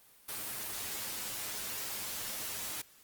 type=noise with comb filter; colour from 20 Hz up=white; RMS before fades=-39 dBFS; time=0.28-2.82 s; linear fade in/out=10 ms; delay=9.5 ms; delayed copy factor=+0.55; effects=white hiss -61 dBFS RMS until 3.03 s + Opus 32 kbps